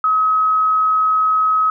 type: tone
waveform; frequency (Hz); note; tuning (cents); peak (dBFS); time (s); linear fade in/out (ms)
sine; 1275; D#6; +42; -12; 0.04-1.7; 2
effects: none